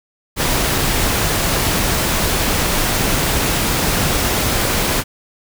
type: noise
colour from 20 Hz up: pink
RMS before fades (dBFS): -17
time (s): 0.36-5.04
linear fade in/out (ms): 50
effects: none